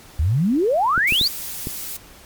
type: exponential sweep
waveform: sine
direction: up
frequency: 69.1 to 4831 Hz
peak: -15 dBFS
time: 0.19-1.28 s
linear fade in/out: 5 ms
type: clicks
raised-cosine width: 3 ms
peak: -14 dBFS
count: 4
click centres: 0.978 / 1.123 / 1.213 / 1.671 s
type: noise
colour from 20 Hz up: blue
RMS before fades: -30 dBFS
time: 1.07-1.97 s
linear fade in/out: 5 ms
effects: pink hiss -45 dBFS RMS until 2.25 s + MP3 96 kbps